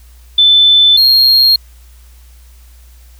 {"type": "tone pair in turn", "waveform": ["sine", "triangle"], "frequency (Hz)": [3520, 4242], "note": ["A7", "C8"], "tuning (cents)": [0, 23], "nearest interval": "minor third", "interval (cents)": 323, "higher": "second", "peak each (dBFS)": -4, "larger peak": "neither", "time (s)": [[0.38, 0.97], [0.97, 1.56]], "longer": "neither", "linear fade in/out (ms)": 5, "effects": ["added 60 Hz sine -37 dBFS peak until 3.19 s", "white hiss -49 dBFS RMS until 3.19 s"]}